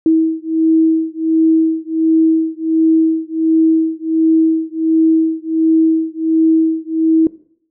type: beating tone pair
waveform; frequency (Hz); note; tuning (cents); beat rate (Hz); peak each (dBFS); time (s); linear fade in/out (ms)
sine; 321.2 / 322.6; E4 / E4; -45 / -37; 1.4; -13; 0.06-7.27; 2
effects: noise-tail reverb RT60 0.6 s tail -19 dB re dry